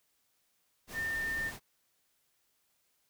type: tone in noise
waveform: sine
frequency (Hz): 1806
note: A6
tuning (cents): +45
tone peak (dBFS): -32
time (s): 0.93-1.52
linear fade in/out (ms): 50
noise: pink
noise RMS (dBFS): -45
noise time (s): 0.87-1.6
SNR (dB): +10
effects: white hiss -75 dBFS RMS until 3.09 s